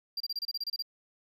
triangle tone bursts, 4744 Hz, D8, 17 cents sharp, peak -30 dBFS, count 11, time 0.17-0.824 s, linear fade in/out 5 ms, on 34 ms, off 28 ms, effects none

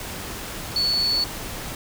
sine tone in noise, 4435 Hz, C#8, in tune, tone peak -19 dBFS, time 0.76-1.24 s, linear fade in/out 2 ms, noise pink, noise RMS -33 dBFS, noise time 0-1.75 s, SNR +11 dB, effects none

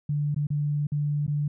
sine tone with dropouts, 146.83 Hz, D3, in tune, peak -23 dBFS, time 0.09-1.48 s, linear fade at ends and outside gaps 5 ms, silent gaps 0.346-0.362 / 0.47-0.503 / 0.87-0.919 / 1.266-1.278 s, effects none

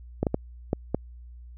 clicks, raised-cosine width 2 ms, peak -10 dBFS, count 5, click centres 0.23 / 0.268 / 0.344 / 0.731 / 0.946 s, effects added 60 Hz sine -42 dBFS peak until 1.57 s

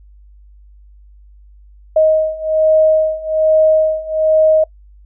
sine beating tone pair, 627 / 628.2 Hz, D#5 / D#5, +13 / +16 cents, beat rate 1.2 Hz, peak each -14 / -12 dBFS, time 1.96-4.64 s, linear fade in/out 5 ms, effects noise-tail reverb RT60 0.1 s tail -23 dB re dry + added 50 Hz sine -40 dBFS peak until 5.05 s

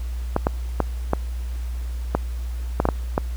clicks, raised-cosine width 1 ms, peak -4 dBFS, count 9, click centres 0.364 / 0.469 / 0.803 / 1.134 / 2.15 / 2.801 / 2.854 / 2.888 / 3.179 s, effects added 60 Hz sine -25 dBFS peak until 3.36 s + pink hiss -47 dBFS RMS until 3.36 s

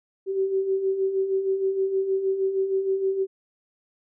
sine beating tone pair, 380 / 386.4 Hz, F#4 / G4, +46 / -25 cents, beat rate 6.4 Hz, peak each -30 / -22 dBFS, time 0.26-3.27 s, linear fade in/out 50 ms, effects none

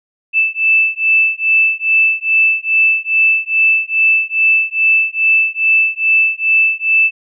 sine beating tone pair, 2637 / 2639.4 Hz, E7 / E7, 0 / +2 cents, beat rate 2.4 Hz, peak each -13 dBFS, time 0.33-7.11 s, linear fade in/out 50 ms, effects none

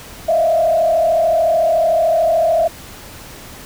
sine tone with frequency modulation, 659.3 Hz, E5, in tune, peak -11 dBFS, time 0.28-2.68 s, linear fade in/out 10 ms, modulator 33.6 Hz, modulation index 1.1, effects pink hiss -36 dBFS RMS until 3.65 s

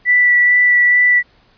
sine tone with vibrato, 1965 Hz, B6, 9 cents flat, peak -8 dBFS, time 0.05-1.23 s, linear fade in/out 50 ms, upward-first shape sine, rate 2.3 Hz, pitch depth 10 cents each way, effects pink hiss -53 dBFS RMS until 1.57 s + resampled to 11025 Hz

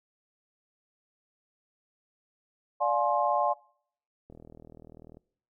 sine chord, D half-diminished seventh, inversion none, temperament just, 587.3 / 704.8 / 845.8 / 1057.2 Hz, D5 / F5 / Ab5 / C6, 0 / +16 / +31 / +18 cents, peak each -29 dBFS, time 2.8-3.54 s, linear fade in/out 20 ms
click train, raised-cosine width 2 ms, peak -35 dBFS, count 36, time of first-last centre 4.3-5.171 s, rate 40.2 Hz
effects noise-tail reverb RT60 0.6 s tail -23 dB re dry

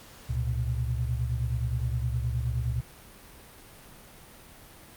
sine tone cluster, 68.6 / 117.1 / 126.7 Hz, C#2 / A#2 / B2, -17 / +8 / +45 cents, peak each -30 / -29 / -34 dBFS, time 0.29-2.81 s, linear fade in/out 10 ms, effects pink hiss -50 dBFS RMS until 4.96 s + Opus 48 kbps

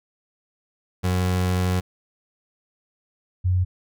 30% pulse / sine tone pair in turn, 91.3 / 91.3 Hz, F#2 / F#2, -23 / -23 cents, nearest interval unison, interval 0 cents, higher neither, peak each -17 dBFS, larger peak neither, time 1.03-1.81 / 3.44-3.65 s, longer first, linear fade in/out 20 ms, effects none

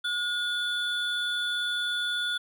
triangle tone pair together, 1441 / 3462 Hz, F#6 / A7, -46 / -29 cents, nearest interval octave + minor third, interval 1517 cents, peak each -28 dBFS, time 0.04-2.38 s, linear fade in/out 10 ms, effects none

